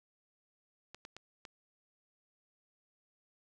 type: clicks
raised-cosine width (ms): 0.2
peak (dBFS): -30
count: 4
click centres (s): 0.946 / 1.051 / 1.166 / 1.452
effects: none